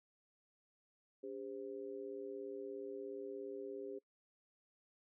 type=tone with amplitude modulation; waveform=sine; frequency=402 Hz; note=G4; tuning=44 cents sharp; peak=-39 dBFS; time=1.23-3.99 s; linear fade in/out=10 ms; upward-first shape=sine; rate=117 Hz; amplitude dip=100%; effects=noise-tail reverb RT60 0.1 s tail -23 dB re dry